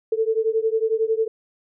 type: beating tone pair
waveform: sine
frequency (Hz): 440 / 451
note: A4 / A4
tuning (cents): 0 / +43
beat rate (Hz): 11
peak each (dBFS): -21 / -22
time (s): 0.12-1.28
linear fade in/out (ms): 5
effects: none